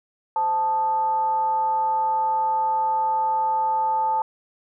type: tone with frequency modulation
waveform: sine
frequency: 880 Hz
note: A5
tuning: in tune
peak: -19 dBFS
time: 0.36-4.22 s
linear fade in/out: 2 ms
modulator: 359 Hz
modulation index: 0.32
effects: none